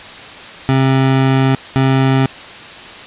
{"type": "tone bursts at uneven times", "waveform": "25% pulse", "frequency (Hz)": 133.3, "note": "C3", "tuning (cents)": 33, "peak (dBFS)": -6, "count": 2, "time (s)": [[0.69, 1.55], [1.76, 2.26]], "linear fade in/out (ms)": 0, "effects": ["white hiss -32 dBFS RMS until 3.06 s", "resampled to 8000 Hz"]}